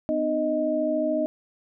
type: tone cluster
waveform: sine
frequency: 251.8 / 305.4 / 624 Hz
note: B3 / D#4 / D#5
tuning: +34 / -32 / +5 cents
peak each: -29 / -27 / -24 dBFS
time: 0.09-1.26 s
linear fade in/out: 0 ms
effects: none

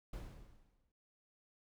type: noise with exponential decay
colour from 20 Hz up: brown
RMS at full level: -42 dBFS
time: 0.13-0.92 s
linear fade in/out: 5 ms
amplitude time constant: 170 ms
effects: none

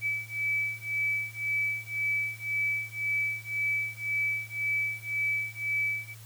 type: beating tone pair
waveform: sine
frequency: 2298 / 2299.9 Hz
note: D7 / D7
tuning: -38 / -37 cents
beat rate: 1.9 Hz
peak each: -31 / -31 dBFS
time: 0.01-6.15 s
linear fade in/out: 50 ms
effects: added 112 Hz sine -46 dBFS peak until 6.25 s + white hiss -53 dBFS RMS until 6.25 s

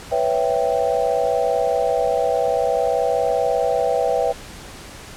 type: chord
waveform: sine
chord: C# half-diminished seventh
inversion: third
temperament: equal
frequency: 493.9 / 554.4 / 659.3 / 784 Hz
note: B4 / C#5 / E5 / G5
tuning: 0 / 0 / 0 / 0 cents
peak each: -21 / -23 / -22 / -23 dBFS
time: 0.11-4.33 s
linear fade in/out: 20 ms
effects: pink hiss -38 dBFS RMS until 5.16 s + low-pass 10000 Hz 12 dB/octave

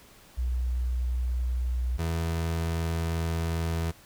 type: tone pair in turn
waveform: sine / 30% pulse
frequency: 61.74 / 82.62 Hz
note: B1 / E2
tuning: 0 / +4 cents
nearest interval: perfect fourth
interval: 504 cents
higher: second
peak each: -25 / -24 dBFS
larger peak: second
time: 0.37-1.98 / 1.98-3.92 s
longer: second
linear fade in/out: 20 ms
effects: pink hiss -54 dBFS RMS until 4.05 s

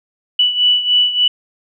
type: beating tone pair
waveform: sine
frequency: 2960 / 2963.4 Hz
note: F#7 / F#7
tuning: 0 / +2 cents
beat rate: 3.4 Hz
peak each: -12 / -17 dBFS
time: 0.39-1.28 s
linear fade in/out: 5 ms
effects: none

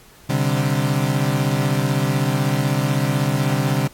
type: chord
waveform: 35% pulse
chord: C suspended second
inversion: none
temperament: equal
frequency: 130.81 / 146.83 / 196 Hz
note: C3 / D3 / G3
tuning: 0 / 0 / 0 cents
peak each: -19 / -19 / -24 dBFS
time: 0.29-3.88 s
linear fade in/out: 10 ms
effects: pink hiss -48 dBFS RMS until 3.93 s + AAC 64 kbps

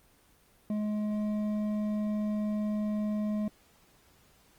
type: tone with hard clipping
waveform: sine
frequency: 210.9 Hz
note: G#3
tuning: 27 cents sharp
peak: -30 dBFS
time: 0.7-3.48 s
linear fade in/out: 2 ms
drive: 7 dB
effects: pink hiss -63 dBFS RMS until 4.58 s + Opus 24 kbps

